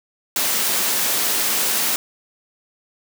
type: high-pass noise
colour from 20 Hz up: white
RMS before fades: -20 dBFS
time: 0.36-1.96 s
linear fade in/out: 2 ms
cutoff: 150 Hz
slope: 48 dB/octave
effects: none